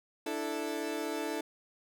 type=chord; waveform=30% pulse; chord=D suspended second; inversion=none; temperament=equal; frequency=293.7 / 329.6 / 440 Hz; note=D4 / E4 / A4; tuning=0 / 0 / 0 cents; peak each=-36 / -35 / -35 dBFS; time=0.26-1.41 s; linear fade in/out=5 ms; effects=none